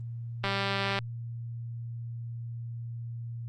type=click train; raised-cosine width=0.3 ms; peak=-14 dBFS; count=109; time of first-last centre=0.44-0.988 s; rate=197 Hz; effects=added 117 Hz sine -35 dBFS peak until 3.48 s + Opus 32 kbps